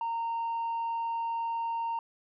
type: tone with tanh clipping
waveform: sine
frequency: 922 Hz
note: A#5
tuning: 19 cents flat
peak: -30 dBFS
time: 0.01-1.99 s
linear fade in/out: 2 ms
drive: 1 dB
effects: none

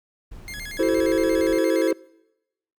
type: noise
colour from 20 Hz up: brown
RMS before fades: -40 dBFS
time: 0.31-1.59 s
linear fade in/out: 10 ms
type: tone with vibrato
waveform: sawtooth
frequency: 1884 Hz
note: A#6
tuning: 18 cents sharp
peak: -30 dBFS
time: 0.48-1.91 s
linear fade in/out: 0 ms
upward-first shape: square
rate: 8.6 Hz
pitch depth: 200 cents each way
type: chord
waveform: triangle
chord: F# half-diminished seventh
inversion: third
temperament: equal with one note detuned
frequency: 329.6 / 378.9 / 440 / 523.3 Hz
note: E4 / F#4 / A4 / C5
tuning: 0 / +41 / 0 / 0 cents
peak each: -20 / -23 / -23 / -21 dBFS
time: 0.79-1.93 s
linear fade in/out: 5 ms
effects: noise-tail reverb RT60 0.9 s tail -24 dB re dry

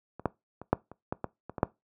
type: clicks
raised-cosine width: 1 ms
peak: -27 / -11 / -27 / -7 / -30 / -16 / -17 / -25 / -22 / -7 dBFS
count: 10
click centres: 0.196 / 0.257 / 0.616 / 0.73 / 0.916 / 1.125 / 1.243 / 1.496 / 1.582 / 1.631 s
effects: noise-tail reverb RT60 0.2 s tail -21 dB re dry + high-pass 80 Hz 12 dB/octave

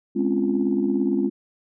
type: chord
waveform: sine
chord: Db major seventh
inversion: second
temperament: just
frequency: 207.9 / 259.9 / 277.2 / 346.5 Hz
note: Ab3 / C4 / Db4 / F4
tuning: +2 / -11 / 0 / -14 cents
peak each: -24 dBFS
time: 0.15-1.3 s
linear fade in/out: 20 ms
effects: tanh soft clip ceiling -10 dBFS

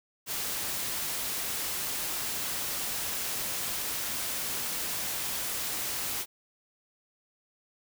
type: noise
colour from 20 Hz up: white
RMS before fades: -33 dBFS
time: 0.26-6.26 s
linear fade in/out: 50 ms
effects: none

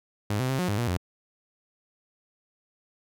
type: tone with pitch steps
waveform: sawtooth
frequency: 103.5 / 128.5 / 132.9 / 180.7 / 102.3 / 119.6 / 89.3 Hz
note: G#2 / C3 / C3 / F#3 / G#2 / A#2 / F2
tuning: -5 / -31 / +27 / -41 / -26 / +45 / +39 cents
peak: -21 dBFS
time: 0.3-0.972 s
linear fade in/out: 5 ms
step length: 96 ms
effects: none

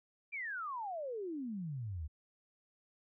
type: exponential sweep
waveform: sine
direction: down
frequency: 2421 to 70.8 Hz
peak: -38 dBFS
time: 0.32-2.08 s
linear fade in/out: 20 ms
effects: none

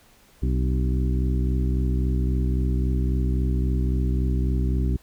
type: harmonic tone with a mistuned harmonic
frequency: 63.7 Hz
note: C2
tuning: 46 cents flat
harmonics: 1 / 2 / 3 / 4 / 5 / 6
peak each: -21 / -27 / -31 / -33 / -35 / -37 dBFS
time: 0.42-4.97 s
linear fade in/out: 10 ms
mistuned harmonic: 5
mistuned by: -57 cents
effects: pink hiss -56 dBFS RMS until 5.02 s

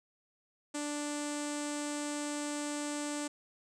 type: tone with low-pass filter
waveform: sawtooth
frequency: 293.7 Hz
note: D4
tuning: in tune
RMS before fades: -37 dBFS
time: 0.74-3.28 s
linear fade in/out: 10 ms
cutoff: 8000 Hz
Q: 5.6
effects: none

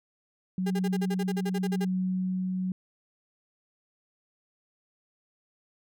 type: tone with tremolo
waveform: sine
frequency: 185.3 Hz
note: F#3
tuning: 3 cents sharp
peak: -25 dBFS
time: 0.58-2.72 s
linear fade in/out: 2 ms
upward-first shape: triangle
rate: 0.9 Hz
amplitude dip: 25%
type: tone bursts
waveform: 35% pulse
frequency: 403.9 Hz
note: G#4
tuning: 48 cents flat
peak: -29 dBFS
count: 14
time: 0.66-1.85 s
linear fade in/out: 10 ms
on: 46 ms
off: 42 ms
effects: none

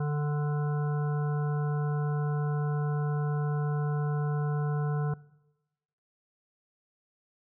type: harmonic tone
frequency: 147.6 Hz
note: D3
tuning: 9 cents sharp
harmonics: 1 / 3 / 5 / 7 / 9 / 10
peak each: -27 / -37 / -41 / -44 / -46 / -47 dBFS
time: 0-5.14 s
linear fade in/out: 5 ms
effects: noise-tail reverb RT60 1.0 s tail -21 dB re dry

